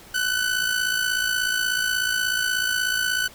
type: tone with amplitude modulation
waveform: sawtooth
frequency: 1499 Hz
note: F#6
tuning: 22 cents sharp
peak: -15 dBFS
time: 0.14-3.28 s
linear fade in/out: 10 ms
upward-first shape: sine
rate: 56.5 Hz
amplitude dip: 60%
effects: pink hiss -46 dBFS RMS until 3.34 s